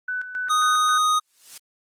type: tone with tremolo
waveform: sine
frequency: 1500 Hz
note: F#6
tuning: 23 cents sharp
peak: -24 dBFS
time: 0.08-0.98 s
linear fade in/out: 5 ms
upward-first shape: square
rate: 3.7 Hz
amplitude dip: 65%
type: tone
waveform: square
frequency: 1244.5 Hz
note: D#6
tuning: in tune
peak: -18 dBFS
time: 0.49-1.2 s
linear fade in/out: 20 ms
type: noise with exponential growth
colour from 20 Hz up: blue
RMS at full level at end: -32 dBFS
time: 1.2-1.58 s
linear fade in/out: 5 ms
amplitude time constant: 81 ms
effects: low-pass 10000 Hz 12 dB/octave + Opus 24 kbps